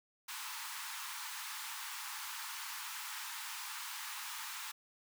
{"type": "high-pass noise", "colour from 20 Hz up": "pink", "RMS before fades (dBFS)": -44, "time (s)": [0.28, 4.72], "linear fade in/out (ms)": 10, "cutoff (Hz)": 850, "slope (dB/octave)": 96, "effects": []}